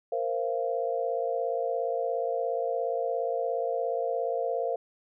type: chord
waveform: sine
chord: Bb suspended second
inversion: none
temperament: equal with one note detuned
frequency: 466.2 / 523.3 / 686.9 Hz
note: Bb4 / C5 / F5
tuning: 0 / 0 / -29 cents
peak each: -31 dBFS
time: 0.12-4.76 s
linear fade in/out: 5 ms
effects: none